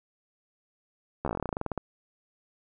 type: slowing click train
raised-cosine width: 1 ms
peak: -16 dBFS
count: 18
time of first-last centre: 1.25-1.777 s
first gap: 13 ms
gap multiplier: 1.1
effects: none